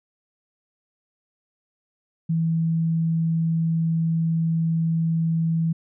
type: tone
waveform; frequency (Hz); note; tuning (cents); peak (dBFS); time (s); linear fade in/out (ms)
sine; 163.7; E3; -12; -19; 2.29-5.73; 10
effects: none